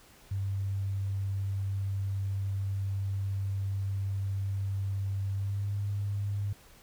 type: tone with pitch glide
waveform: sine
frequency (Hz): 98 to 101.05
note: G2 to G#2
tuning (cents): 0 to -47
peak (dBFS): -29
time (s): 0.31-6.53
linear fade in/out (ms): 5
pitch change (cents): +53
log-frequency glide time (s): 5.33-5.69
effects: pink hiss -57 dBFS RMS until 6.82 s